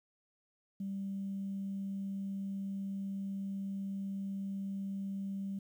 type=tone; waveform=sine; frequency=196 Hz; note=G3; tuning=in tune; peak=-35 dBFS; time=0.8-5.59 s; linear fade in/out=5 ms; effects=tanh soft clip ceiling -31 dBFS + 11-bit